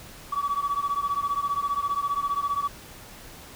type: beating tone pair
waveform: sine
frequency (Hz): 1134 / 1149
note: C#6 / D6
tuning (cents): +39 / -38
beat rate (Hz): 15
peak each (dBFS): -26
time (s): 0.32-2.68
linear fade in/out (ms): 10
effects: tanh soft clip ceiling -19 dBFS + pink hiss -45 dBFS RMS until 3.55 s